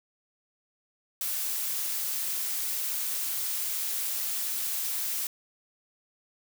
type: noise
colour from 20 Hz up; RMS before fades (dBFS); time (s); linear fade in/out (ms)
blue; -31; 1.21-5.27; 2
effects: none